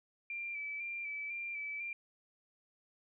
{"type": "tone with vibrato", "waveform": "sine", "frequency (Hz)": 2342, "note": "D7", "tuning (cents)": -5, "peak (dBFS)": -38, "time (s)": [0.3, 1.93], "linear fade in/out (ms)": 2, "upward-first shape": "square", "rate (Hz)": 2, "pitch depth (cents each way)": 27, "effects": []}